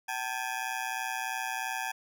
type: ring-modulated tone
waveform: 20% pulse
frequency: 828 Hz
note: G#5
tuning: 5 cents flat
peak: -24 dBFS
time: 0.08-1.92 s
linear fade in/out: 10 ms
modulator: 61.5 Hz
effects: none